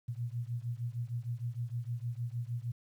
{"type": "beating tone pair", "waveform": "sine", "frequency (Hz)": [116.54, 123.04], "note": ["A#2", "B2"], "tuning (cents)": [0, -6], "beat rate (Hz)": 6.5, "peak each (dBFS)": [-37, -38], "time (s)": [0.08, 2.72], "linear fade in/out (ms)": 10, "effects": ["11-bit"]}